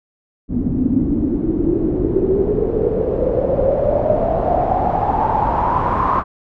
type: noise with low-pass filter sweep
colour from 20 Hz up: pink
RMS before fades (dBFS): -17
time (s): 0.48-6.24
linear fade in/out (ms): 50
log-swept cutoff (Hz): 240 to 1100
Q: 8.1
effects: none